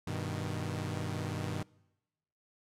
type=chord; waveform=sawtooth; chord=G augmented; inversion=none; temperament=equal; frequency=98 / 123.47 / 155.56 Hz; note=G2 / B2 / D#3; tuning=0 / 0 / 0 cents; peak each=-34 / -36 / -35 dBFS; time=0.07-1.63 s; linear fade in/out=5 ms; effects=noise-tail reverb RT60 1.0 s tail -25 dB re dry + low-pass 11000 Hz 12 dB/octave